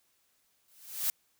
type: noise with exponential growth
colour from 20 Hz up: blue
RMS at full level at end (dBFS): -27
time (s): 0.68-1.1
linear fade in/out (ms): 1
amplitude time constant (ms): 91
effects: white hiss -72 dBFS RMS until 1.39 s